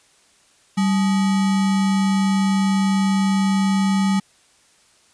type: tone with sample-and-hold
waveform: sine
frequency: 194.3 Hz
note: G3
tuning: 15 cents flat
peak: -15 dBFS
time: 0.77-4.2 s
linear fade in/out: 10 ms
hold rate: 1050 Hz
effects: white hiss -56 dBFS RMS until 5.13 s + resampled to 22050 Hz